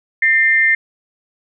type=tone pair together; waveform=sine; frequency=1811 / 2093 Hz; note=A6 / C7; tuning=+49 / 0 cents; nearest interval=minor third; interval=251 cents; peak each=-13 dBFS; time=0.22-0.75 s; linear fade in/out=5 ms; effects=none